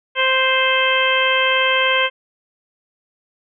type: harmonic tone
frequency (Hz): 523.3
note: C5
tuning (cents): 0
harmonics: 1 / 2 / 3 / 4 / 5 / 6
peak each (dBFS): -21 / -21 / -21 / -21 / -21 / -21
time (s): 0.15-2.1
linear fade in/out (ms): 50
effects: none